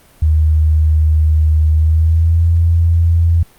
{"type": "tone with pitch glide", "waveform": "sine", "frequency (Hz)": [77.78, 83.85], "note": ["D#2", "E2"], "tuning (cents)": [0, 30], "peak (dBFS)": -8, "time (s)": [0.22, 3.43], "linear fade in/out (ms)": 5, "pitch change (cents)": 130, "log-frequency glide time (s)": [1.73, 2.46], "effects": ["pink hiss -47 dBFS RMS until 3.58 s", "Opus 32 kbps"]}